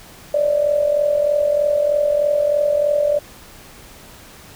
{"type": "tone with amplitude modulation", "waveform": "sine", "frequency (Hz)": 587.3, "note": "D5", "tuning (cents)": 0, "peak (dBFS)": -11, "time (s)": [0.34, 3.19], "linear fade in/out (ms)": 5, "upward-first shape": "sine", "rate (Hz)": 43.2, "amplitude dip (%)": 65, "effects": ["pink hiss -42 dBFS RMS until 4.55 s"]}